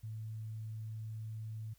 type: tone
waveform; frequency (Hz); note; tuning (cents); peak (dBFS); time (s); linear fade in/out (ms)
sine; 109.9; A2; -2; -40; 0.03-1.74; 10
effects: added 50 Hz sine -67 dBFS peak until 1.78 s + white hiss -71 dBFS RMS until 1.78 s